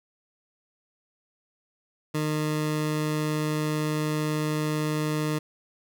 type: tone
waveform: 20% pulse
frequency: 153 Hz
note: D#3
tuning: 29 cents flat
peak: -20 dBFS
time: 2.14-5.39 s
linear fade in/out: 10 ms
effects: none